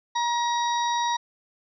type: harmonic tone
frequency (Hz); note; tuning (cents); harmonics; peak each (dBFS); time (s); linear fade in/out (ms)
950; A#5; +33; 1 / 2 / 4 / 5 / 6; -23 / -34 / -32 / -45 / -37; 0.15-1.17; 10
effects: none